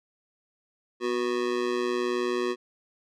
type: tone with amplitude modulation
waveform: square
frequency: 366.6 Hz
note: F#4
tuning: 16 cents flat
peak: -22 dBFS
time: 1-2.56 s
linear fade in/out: 50 ms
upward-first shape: sine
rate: 119 Hz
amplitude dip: 90%
effects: low-pass 5000 Hz 12 dB/octave